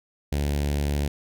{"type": "tone with notch filter", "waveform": "sawtooth", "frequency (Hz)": 72.1, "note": "D2", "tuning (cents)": -31, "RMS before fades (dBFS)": -25, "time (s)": [0.32, 1.08], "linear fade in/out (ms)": 5, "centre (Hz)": 1200, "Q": 1.1, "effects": []}